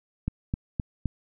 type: click train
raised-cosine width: 5 ms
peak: -14 dBFS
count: 4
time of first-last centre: 0.28-1.057 s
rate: 3.86 Hz
effects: none